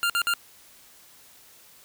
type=tone bursts; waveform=25% pulse; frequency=1396.9 Hz; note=F6; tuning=in tune; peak=-18 dBFS; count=3; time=0.03-0.338 s; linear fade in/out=0 ms; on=68 ms; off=52 ms; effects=white hiss -53 dBFS RMS until 1.84 s